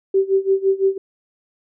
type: tone with tremolo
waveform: sine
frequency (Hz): 387.2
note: G4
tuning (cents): -21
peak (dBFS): -11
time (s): 0.14-0.98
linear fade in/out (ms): 5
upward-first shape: sine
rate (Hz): 5.9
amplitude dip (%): 90
effects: none